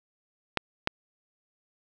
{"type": "clicks", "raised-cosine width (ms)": 0.3, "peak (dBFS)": -8, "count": 2, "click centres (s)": [0.573, 0.874], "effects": []}